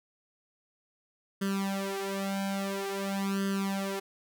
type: tone with flanger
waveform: sawtooth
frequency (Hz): 196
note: G3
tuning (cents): 0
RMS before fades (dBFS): -32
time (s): 1.41-4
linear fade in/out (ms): 10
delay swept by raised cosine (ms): 0.63 to 3.83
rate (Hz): 0.49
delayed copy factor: +0.95
effects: none